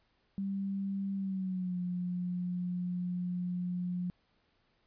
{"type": "tone with pitch glide", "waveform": "sine", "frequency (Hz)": [196, 178.7], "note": ["G3", "F3"], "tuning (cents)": [0, 40], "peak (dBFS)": -32, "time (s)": [0.38, 4.1], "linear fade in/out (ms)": 0, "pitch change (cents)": -160, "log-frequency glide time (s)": [1.15, 1.78], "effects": ["pink hiss -73 dBFS RMS until 4.86 s", "resampled to 11025 Hz"]}